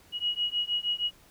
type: beating tone pair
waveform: sine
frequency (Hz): 2900 / 2906.4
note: F#7 / F#7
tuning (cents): -35 / -32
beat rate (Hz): 6.4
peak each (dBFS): -30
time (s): 0.12-1.11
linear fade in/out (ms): 50
effects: pink hiss -58 dBFS RMS until 1.3 s